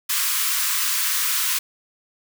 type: high-pass noise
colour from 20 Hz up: white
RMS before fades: -22 dBFS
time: 0.09-1.59 s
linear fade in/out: 10 ms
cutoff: 990 Hz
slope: 96 dB/octave
effects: none